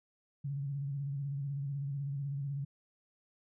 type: tone with vibrato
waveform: sine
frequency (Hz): 140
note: C#3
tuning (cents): +18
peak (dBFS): -34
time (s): 0.44-2.65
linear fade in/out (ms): 10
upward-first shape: square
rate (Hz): 16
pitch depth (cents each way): 46
effects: none